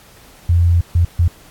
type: tone bursts at uneven times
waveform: sine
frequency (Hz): 86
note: F2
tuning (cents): -26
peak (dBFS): -9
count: 3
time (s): 0.49-0.81 / 0.95-1.05 / 1.19-1.28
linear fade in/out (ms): 5
effects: pink hiss -45 dBFS RMS until 1.5 s + AAC 64 kbps